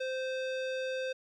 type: tone with low-pass filter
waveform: square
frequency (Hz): 520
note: C5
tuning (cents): -11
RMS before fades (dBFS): -35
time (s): 0-1.13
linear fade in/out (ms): 10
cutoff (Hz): 3900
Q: 1.3
effects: 12-bit